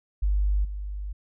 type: tone with level steps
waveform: sine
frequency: 50 Hz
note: G1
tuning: 35 cents sharp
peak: -20 / -30 dBFS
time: 0.22-1.13 s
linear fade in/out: 10 ms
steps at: 0.64 s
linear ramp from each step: 10 ms
effects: none